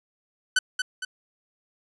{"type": "tone with echo", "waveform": "sawtooth", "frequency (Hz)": 1507, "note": "F#6", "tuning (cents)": 31, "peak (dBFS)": -14, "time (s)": [0.56, 0.59], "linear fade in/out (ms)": 5, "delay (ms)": 230, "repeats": 2, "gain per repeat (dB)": -6, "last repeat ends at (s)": 1.05, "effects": ["resampled to 24000 Hz"]}